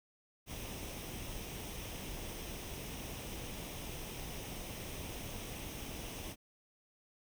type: noise with comb filter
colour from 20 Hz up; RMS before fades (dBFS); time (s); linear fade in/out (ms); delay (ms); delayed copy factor
pink; -44; 0.46-6.36; 50; 0.34; +0.5
effects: none